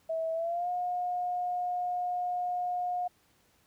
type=tone with pitch glide; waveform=sine; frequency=650 to 717.1 Hz; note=E5 to F5; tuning=-24 to +46 cents; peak=-29 dBFS; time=0.09-3.08 s; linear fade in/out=10 ms; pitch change=+170 cents; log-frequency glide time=0.33-0.69 s; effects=pink hiss -67 dBFS RMS until 3.66 s + high-pass 60 Hz 12 dB/octave